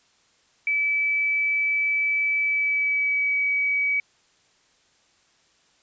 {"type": "tone with pitch glide", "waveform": "sine", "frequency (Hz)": [2303, 2274], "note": ["D7", "C#7"], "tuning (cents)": [-34, 44], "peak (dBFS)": -20, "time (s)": [0.67, 4], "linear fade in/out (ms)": 2, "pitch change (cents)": -22, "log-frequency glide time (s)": [2.43, 3.38], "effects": ["white hiss -62 dBFS RMS until 5.82 s", "resampled to 16000 Hz"]}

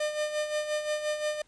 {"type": "tone with tremolo", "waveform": "45% pulse", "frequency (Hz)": 604, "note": "D5", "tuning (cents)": 48, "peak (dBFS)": -26, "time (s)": [0, 1.42], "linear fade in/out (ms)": 5, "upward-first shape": "sine", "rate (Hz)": 5.7, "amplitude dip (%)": 60, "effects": ["pink hiss -65 dBFS RMS until 1.47 s", "resampled to 22050 Hz"]}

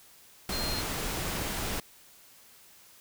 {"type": "tone in noise", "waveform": "sine", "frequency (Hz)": 4200, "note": "C8", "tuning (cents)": 6, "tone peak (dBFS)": -34, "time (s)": [0.52, 0.81], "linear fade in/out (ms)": 2, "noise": "pink", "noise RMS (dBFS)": -33, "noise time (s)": [0.49, 1.8], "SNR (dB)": -4, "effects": ["white hiss -56 dBFS RMS until 3 s"]}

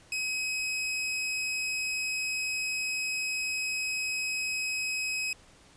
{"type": "tone", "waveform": "sawtooth", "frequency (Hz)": 2542, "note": "D#7", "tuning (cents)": 36, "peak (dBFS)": -26, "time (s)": [0.12, 5.33], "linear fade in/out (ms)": 2, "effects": ["pink hiss -57 dBFS RMS until 5.76 s", "resampled to 22050 Hz"]}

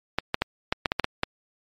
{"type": "clicks", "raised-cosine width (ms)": 0.3, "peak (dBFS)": -6, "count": 9, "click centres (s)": [0.186, 0.344, 0.42, 0.725, 0.858, 0.919, 0.997, 1.044, 1.234], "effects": ["MP3 64 kbps"]}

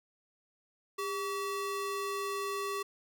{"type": "ring-modulated tone", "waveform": "square", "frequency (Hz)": 769, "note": "G5", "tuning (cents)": -33, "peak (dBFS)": -31, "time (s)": [0.98, 2.83], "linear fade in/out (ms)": 10, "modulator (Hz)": 368, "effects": []}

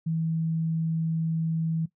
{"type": "tone", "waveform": "sine", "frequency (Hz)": 162.3, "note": "E3", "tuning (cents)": -27, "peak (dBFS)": -24, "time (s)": [0.06, 1.86], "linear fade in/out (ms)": 10, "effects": ["noise-tail reverb RT60 0.1 s tail -17 dB re dry"]}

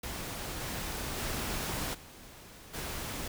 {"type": "noise with level steps", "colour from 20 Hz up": "pink", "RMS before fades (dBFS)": [-39, -37, -35, -51, -38], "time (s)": [0.03, 3.28], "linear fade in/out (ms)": 5, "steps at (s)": [0.6, 1.17, 1.93, 2.73], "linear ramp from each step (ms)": 20, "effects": []}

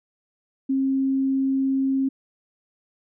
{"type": "tone", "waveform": "sine", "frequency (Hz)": 268.3, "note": "C4", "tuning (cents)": 44, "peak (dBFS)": -19, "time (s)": [0.69, 2.09], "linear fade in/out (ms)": 10, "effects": []}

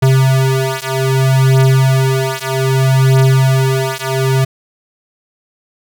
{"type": "beating tone pair", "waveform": "square", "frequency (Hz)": [132.2, 132.83], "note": ["C3", "C3"], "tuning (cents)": [18, 26], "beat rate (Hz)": 0.63, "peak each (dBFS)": -13, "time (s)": [0.02, 4.45], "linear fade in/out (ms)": 10, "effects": []}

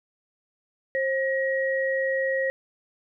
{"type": "tone pair together", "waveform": "sine", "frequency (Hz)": [532.6, 1898], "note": ["C5", "A#6"], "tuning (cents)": [31, 31], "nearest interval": "octave + minor seventh", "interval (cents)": 2200, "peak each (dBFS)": [-24, -27], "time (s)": [0.95, 2.5], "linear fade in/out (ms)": 0, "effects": []}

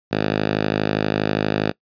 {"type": "tone with high-pass filter", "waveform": "5% pulse", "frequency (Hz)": 52.4, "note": "G#1", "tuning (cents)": 16, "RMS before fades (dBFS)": -21, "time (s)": [0.11, 1.72], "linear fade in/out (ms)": 20, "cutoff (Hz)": 140, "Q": 0.91, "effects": ["noise-tail reverb RT60 0.1 s tail -22 dB re dry", "resampled to 11025 Hz"]}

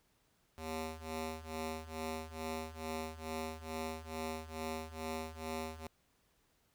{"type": "ring-modulated tone", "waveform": "10% pulse", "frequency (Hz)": 159.3, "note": "D#3", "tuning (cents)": 41, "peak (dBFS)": -29, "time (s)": [0.58, 5.87], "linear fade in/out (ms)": 0, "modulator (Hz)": 80.8, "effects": ["pink hiss -74 dBFS RMS until 6.74 s"]}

